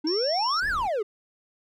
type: exponential two-way sweep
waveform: triangle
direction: up then down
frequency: 293.7 to 1780 to 388.6 Hz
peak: -22 dBFS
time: 0.04-1.03 s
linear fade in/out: 10 ms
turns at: 0.68 s
type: tone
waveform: sine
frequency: 5450 Hz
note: F8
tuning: 43 cents flat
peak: -27 dBFS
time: 0.07-0.6 s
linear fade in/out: 2 ms
type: noise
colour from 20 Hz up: brown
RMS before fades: -39 dBFS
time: 0.62-0.88 s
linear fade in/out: 5 ms
effects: none